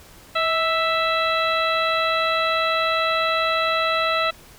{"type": "harmonic tone with a mistuned harmonic", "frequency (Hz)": 659.3, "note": "E5", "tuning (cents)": 0, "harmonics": [1, 2, 3, 4, 5, 6], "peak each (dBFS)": [-24, -22, -28, -27, -32, -28], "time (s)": [0.35, 4.31], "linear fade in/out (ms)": 10, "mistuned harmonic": 1, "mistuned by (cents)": -39, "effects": ["pink hiss -47 dBFS RMS until 4.58 s"]}